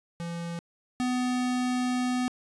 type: tone pair in turn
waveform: square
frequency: 170 / 250.1 Hz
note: F3 / B3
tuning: -46 / +22 cents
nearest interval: perfect fifth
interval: 668 cents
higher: second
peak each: -33 / -26 dBFS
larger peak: second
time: 0.2-0.59 / 1-2.28 s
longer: second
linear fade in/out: 0 ms
effects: resampled to 22050 Hz + 11-bit